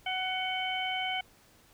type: harmonic tone with a mistuned harmonic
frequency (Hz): 745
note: F#5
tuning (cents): +12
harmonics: 1 / 2 / 3 / 4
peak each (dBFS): -34 / -41 / -35 / -35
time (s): 0.06-1.21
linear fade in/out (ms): 5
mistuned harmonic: 4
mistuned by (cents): +43
effects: pink hiss -61 dBFS RMS until 1.73 s